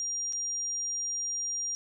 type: tone with dropouts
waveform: sine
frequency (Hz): 5700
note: F8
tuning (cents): +34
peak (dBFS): -30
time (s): 0-1.75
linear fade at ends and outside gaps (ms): 0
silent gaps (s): 0.325-0.332
effects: none